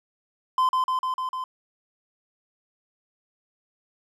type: tone with echo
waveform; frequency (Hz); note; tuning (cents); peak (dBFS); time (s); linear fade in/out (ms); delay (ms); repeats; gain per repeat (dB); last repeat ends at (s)
triangle; 1029; C6; -29; -16; 0.58-0.69; 2; 150; 5; -2; 1.44
effects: none